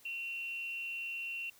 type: tone with amplitude modulation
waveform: sine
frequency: 2738 Hz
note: F7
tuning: 35 cents flat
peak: -35 dBFS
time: 0.05-1.5 s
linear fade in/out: 5 ms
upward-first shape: sine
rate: 228 Hz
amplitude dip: 45%
effects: white hiss -62 dBFS RMS until 1.59 s